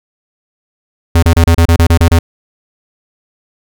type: tone bursts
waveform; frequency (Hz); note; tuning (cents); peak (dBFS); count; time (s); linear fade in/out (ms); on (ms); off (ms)
square; 83.8; E2; +29; -5; 10; 1.15-2.19; 5; 77; 30
effects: none